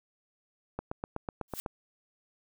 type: click train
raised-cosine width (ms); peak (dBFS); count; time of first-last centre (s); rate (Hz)
1; -20; 8; 0.79-1.662; 8.03
type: noise with exponential growth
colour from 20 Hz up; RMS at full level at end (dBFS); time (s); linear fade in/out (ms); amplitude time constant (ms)
blue; -34; 1.48-1.6; 0; 26
effects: none